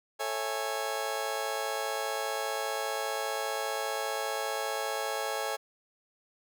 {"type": "chord", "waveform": "30% pulse", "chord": "A major seventh", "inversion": "none", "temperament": "just", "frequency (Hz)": [440, 550, 660, 825], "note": ["A4", "C#5", "E5", "G#5"], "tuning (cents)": [0, -14, 2, -12], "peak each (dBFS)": [-35, -34, -36, -33], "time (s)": [0.19, 5.57], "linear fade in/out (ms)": 20, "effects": []}